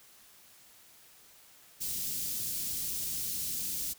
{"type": "band-stop noise", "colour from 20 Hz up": "white", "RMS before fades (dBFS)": -35, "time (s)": [1.8, 3.94], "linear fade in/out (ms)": 20, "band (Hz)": [240, 4700], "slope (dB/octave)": 12, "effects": ["white hiss -58 dBFS RMS until 3.98 s"]}